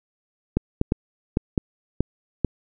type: clicks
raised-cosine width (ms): 3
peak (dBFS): -6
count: 7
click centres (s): 0.57 / 0.814 / 0.921 / 1.371 / 1.578 / 2.006 / 2.447
effects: none